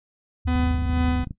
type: tone with vibrato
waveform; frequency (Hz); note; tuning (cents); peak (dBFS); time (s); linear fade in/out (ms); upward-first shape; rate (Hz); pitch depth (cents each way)
sine; 76.9; D#2; -20; -22; 0.45-1.23; 10; sine; 18; 200
type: tone with tremolo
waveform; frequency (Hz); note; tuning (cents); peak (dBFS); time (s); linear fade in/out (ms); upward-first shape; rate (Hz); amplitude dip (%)
45% pulse; 250.9; B3; +28; -22; 0.47-1.25; 10; sine; 2.1; 65
type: click train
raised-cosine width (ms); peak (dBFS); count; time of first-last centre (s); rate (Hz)
5; -20; 21; 0.56-1.309; 26.7
effects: noise-tail reverb RT60 0.1 s tail -17 dB re dry + resampled to 8000 Hz